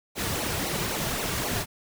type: noise with flanger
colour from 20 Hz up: pink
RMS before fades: -29 dBFS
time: 0.15-1.66 s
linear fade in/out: 50 ms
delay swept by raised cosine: 0.58 to 3.98 ms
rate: 3.8 Hz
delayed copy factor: -0.75
effects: none